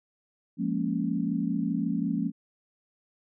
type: chord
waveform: sine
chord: Bb minor seventh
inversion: second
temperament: equal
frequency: 174.61 / 207.7 / 233.1 / 277.2 Hz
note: F3 / Ab3 / Bb3 / Db4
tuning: 0 / 0 / 0 / 0 cents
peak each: -31 dBFS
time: 0.57-2.32 s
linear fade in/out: 50 ms
effects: none